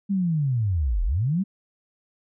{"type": "linear two-way sweep", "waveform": "sine", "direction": "down then up", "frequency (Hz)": [203.5, 36.71, 203.5], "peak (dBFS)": -20, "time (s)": [0.09, 1.44], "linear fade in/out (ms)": 20, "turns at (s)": 1.04, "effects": []}